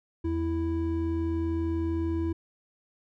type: tone pair together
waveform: triangle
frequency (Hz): 82.4 / 329.6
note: E2 / E4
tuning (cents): 0 / 0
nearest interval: 2 octaves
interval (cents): 2400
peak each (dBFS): -28 / -26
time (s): 0.24-2.33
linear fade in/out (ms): 10
effects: none